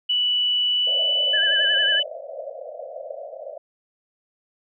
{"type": "tone with pitch glide", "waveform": "sine", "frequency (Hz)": [2960, 2991], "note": ["F#7", "F#7"], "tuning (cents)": [0, 18], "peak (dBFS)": -18, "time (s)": [0.09, 2.03], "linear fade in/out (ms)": 10, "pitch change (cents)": 18, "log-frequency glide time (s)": [0.68, 1.45]}
{"type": "band-pass noise", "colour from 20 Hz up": "pink", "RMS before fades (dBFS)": -35, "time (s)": [0.87, 3.58], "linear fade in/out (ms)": 2, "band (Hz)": [520, 670], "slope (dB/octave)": 96}
{"type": "tone with vibrato", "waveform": "sine", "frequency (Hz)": 1661.2, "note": "G#6", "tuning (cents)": 0, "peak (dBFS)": -21, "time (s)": [1.33, 2], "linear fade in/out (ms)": 10, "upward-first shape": "sine", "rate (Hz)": 11, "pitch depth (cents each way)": 69}
{"effects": []}